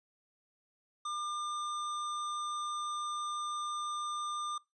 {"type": "tone", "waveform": "square", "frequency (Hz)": 1201, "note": "D6", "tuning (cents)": 38, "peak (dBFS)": -36, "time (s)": [1.05, 4.58], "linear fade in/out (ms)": 5, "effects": ["noise-tail reverb RT60 0.2 s tail -21 dB re dry", "resampled to 22050 Hz"]}